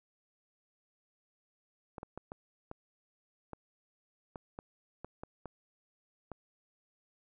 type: clicks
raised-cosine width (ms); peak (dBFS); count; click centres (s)
1; -28; 12; 1.982 / 2.031 / 2.176 / 2.319 / 2.714 / 3.533 / 4.358 / 4.589 / 5.046 / 5.235 / 5.457 / 6.317
effects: none